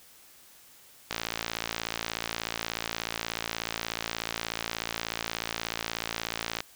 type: click train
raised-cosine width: 0.2 ms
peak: -12 dBFS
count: 312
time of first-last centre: 1.11-6.605 s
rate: 56.6 Hz
effects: white hiss -55 dBFS RMS until 6.75 s